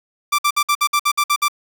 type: tone bursts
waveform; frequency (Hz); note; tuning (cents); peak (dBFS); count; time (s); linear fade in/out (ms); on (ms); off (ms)
sawtooth; 1174.7; D6; 0; -10; 10; 0.32-1.484; 10; 66; 56
effects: 7-bit